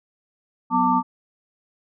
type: tone cluster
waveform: sine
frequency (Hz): 185.3 / 249 / 896 / 1174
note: F#3 / B3 / A5 / D6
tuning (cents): +3 / +14 / +31 / -1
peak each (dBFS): -27 / -22 / -19 / -22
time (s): 0.7-1.03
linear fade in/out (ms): 50
effects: none